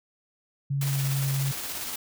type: tone with pitch glide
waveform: sine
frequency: 139.3 to 136.75 Hz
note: C#3 to C#3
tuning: +9 to -23 cents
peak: -24 dBFS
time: 0.7-1.52 s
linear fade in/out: 10 ms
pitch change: -32 cents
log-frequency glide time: 0.82-1 s
type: noise with tremolo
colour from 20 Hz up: white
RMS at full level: -33 dBFS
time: 0.81-1.96 s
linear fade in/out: 5 ms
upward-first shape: square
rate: 17 Hz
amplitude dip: 25%
effects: none